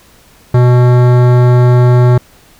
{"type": "tone with hard clipping", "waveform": "sine", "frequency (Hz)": 123.47, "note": "B2", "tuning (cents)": 0, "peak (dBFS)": -6, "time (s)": [0.54, 2.18], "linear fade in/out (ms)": 5, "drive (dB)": 17, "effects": ["pink hiss -44 dBFS RMS until 2.59 s"]}